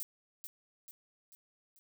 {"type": "noise with echo", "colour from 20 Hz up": "violet", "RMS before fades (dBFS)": -39, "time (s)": [0, 0.03], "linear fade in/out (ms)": 0, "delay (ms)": 440, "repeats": 4, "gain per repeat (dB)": -6, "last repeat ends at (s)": 1.79, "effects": []}